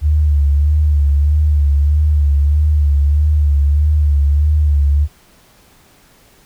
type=tone with vibrato; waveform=sine; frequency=73.42 Hz; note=D2; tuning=in tune; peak=-9 dBFS; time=0.01-5.08 s; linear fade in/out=50 ms; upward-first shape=sine; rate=1.6 Hz; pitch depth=57 cents each way; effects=pink hiss -49 dBFS RMS until 6.45 s